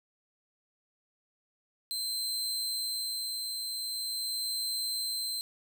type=tone with tremolo; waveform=sawtooth; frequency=4106 Hz; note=C8; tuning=33 cents flat; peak=-28 dBFS; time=1.91-5.41 s; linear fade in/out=0 ms; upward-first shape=sine; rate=0.44 Hz; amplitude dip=30%; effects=none